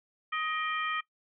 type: harmonic tone with a mistuned harmonic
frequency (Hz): 627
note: D#5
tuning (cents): +13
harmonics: 2 / 3 / 4 / 5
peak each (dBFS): -32 / -36 / -38 / -40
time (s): 0.32-1.01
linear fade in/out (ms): 10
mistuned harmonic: 4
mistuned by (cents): -82
effects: noise-tail reverb RT60 0.1 s tail -19 dB re dry